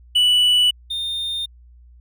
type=tone pair in turn; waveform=triangle; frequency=2960 / 3640 Hz; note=F#7 / A#7; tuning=0 / -42 cents; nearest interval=major third; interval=358 cents; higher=second; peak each=-11 / -21 dBFS; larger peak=first; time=0.15-0.71 / 0.9-1.46 s; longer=neither; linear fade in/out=10 ms; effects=added 60 Hz sine -44 dBFS peak until 2 s